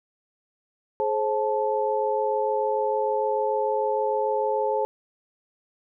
sine tone cluster, 424.3 / 531 / 872 Hz, G#4 / C5 / A5, +37 / +25 / -16 cents, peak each -26 dBFS, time 1-4.85 s, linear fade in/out 0 ms, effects none

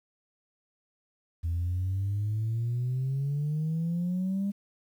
sine exponential sweep, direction up, 82.41 to 202.4 Hz, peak -25 dBFS, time 1.43-4.52 s, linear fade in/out 20 ms, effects tanh soft clip ceiling -24 dBFS + 10-bit

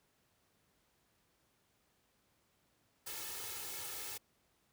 white noise with comb filter, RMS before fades -44 dBFS, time 3.06-4.18 s, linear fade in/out 10 ms, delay 2.3 ms, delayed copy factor +0.7, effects pink hiss -75 dBFS RMS until 4.72 s + high-pass 60 Hz 12 dB/octave

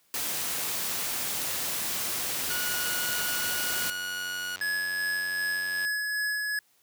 white noise, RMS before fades -31 dBFS, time 0.14-3.9 s, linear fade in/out 0 ms
click train, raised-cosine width 0.2 ms, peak -25 dBFS, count 324, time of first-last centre 2.35-5.849 s, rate 92.3 Hz
sawtooth tone, 1454 Hz, F#6, 31 cents flat, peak -28 dBFS, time 2.5-4.56 s, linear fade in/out 2 ms
square tone with tremolo, 1692 Hz, G#6, 32 cents sharp, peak -27 dBFS, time 4.61-6.59 s, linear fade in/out 2 ms, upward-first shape sine, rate 2.6 Hz, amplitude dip 25%
effects white hiss -66 dBFS RMS until 6.82 s + high-pass 80 Hz 12 dB/octave

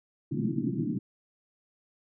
white band-pass noise, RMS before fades -30 dBFS, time 0.31-0.99 s, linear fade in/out 10 ms, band 120 to 340 Hz, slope 96 dB/octave, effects none

